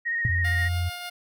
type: tone with vibrato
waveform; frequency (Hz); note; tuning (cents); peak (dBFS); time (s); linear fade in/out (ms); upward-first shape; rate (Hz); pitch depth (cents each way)
sine; 1864.7; A#6; 0; -24; 0.05-0.69; 20; square; 15; 17
type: tone with exponential decay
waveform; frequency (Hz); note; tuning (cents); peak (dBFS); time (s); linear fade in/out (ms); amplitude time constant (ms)
sine; 116.54; A#2; 0; -17; 0.25-0.35; 0; 21
type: tone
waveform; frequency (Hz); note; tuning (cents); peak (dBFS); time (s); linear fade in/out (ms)
sine; 87.31; F2; 0; -23; 0.28-0.9; 20
type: tone with tremolo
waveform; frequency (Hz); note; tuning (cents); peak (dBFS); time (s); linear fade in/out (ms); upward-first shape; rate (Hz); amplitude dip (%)
10% pulse; 709; F5; +26; -24; 0.44-1.1; 10; triangle; 6.8; 30
effects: none